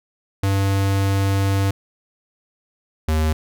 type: tone pair in turn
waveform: square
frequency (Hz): 98 / 78.23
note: G2 / D#2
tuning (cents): 0 / +10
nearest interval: major third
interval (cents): 390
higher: first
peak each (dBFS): -17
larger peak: neither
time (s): 0.43-1.71 / 3.08-3.33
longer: first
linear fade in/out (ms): 5
effects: none